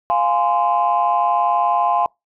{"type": "chord", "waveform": "sine", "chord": "F minor", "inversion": "none", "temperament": "equal with one note detuned", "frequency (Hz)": [698.5, 830.6, 1037.5], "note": ["F5", "Ab5", "C6"], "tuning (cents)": [0, 0, -15], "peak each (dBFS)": -18, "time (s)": [0.1, 2.06], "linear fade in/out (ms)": 0, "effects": ["noise-tail reverb RT60 0.2 s tail -26 dB re dry", "tanh soft clip ceiling -7 dBFS"]}